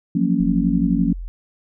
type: chord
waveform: sine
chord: Gb major seventh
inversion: third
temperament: just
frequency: 173.43 / 185 / 231.2 / 277.5 Hz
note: F3 / Gb3 / Bb3 / Db4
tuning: -12 / 0 / -14 / +2 cents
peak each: -21 dBFS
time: 0.15-1.13 s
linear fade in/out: 5 ms
type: exponential two-way sweep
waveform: sine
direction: up then down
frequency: 40.43 to 55 to 41.02 Hz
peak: -27 dBFS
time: 0.4-1.28 s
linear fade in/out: 0 ms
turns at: 0.8 s
effects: none